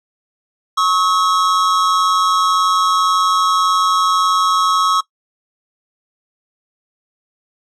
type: tone pair together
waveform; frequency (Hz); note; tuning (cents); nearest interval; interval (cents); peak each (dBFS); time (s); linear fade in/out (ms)
square; 1102 / 1283.8; C#6 / E6; -11 / -46; minor third; 265; -16; 0.77-5.01; 10
effects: noise-tail reverb RT60 0.1 s tail -20 dB re dry + low-pass 7000 Hz 12 dB/octave